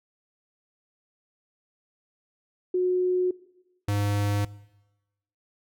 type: tone pair in turn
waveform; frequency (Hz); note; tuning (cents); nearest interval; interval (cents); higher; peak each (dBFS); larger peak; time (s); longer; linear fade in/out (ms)
sine / square; 364.4 / 102.26; F#4 / G#2; -26 / -26; octave + minor seventh; 2200; first; -21 / -24; first; 2.74-3.31 / 3.88-4.45; neither; 5
effects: noise-tail reverb RT60 1.0 s tail -20 dB re dry